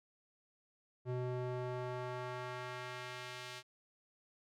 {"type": "tone with band-pass filter sweep", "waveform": "square", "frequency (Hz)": 125.1, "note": "B2", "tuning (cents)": 23, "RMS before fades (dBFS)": -42, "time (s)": [1.05, 3.63], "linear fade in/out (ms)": 50, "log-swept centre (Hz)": [320, 3600], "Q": 0.76, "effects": []}